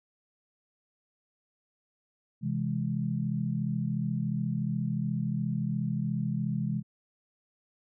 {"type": "chord", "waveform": "sine", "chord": "C augmented", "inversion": "none", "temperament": "equal", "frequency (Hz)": [130.81, 164.81, 207.7], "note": ["C3", "E3", "G#3"], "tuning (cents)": [0, 0, 0], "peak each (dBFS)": -32, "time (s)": [2.41, 6.83], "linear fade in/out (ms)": 50, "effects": []}